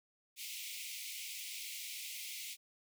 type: high-pass noise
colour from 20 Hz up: pink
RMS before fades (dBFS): -45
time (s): 0.36-2.57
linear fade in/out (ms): 50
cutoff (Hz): 2100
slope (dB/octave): 96
effects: none